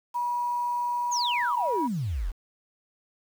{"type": "tone", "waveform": "sine", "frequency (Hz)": 967, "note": "B5", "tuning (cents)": -37, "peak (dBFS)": -25, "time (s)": [0.14, 1.88], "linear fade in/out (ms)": 20}
{"type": "exponential sweep", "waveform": "sine", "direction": "down", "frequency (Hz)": [7050, 34.65], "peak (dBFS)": -26, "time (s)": [1.11, 2.32], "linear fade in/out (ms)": 20}
{"effects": ["tanh soft clip ceiling -15 dBFS", "8-bit"]}